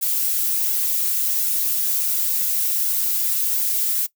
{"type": "noise with flanger", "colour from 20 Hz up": "violet", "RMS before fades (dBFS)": -21, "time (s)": [0.01, 4.07], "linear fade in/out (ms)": 20, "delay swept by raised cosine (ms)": [1.6, 6.7], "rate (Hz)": 1.4, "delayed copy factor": -0.95, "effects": ["noise-tail reverb RT60 0.1 s tail -19 dB re dry"]}